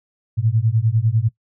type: beating tone pair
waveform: sine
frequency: 107.3 / 117.3 Hz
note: A2 / A#2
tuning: -43 / +11 cents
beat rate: 10 Hz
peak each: -18 dBFS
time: 0.37-1.29 s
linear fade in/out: 20 ms
effects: noise-tail reverb RT60 0.1 s tail -18 dB re dry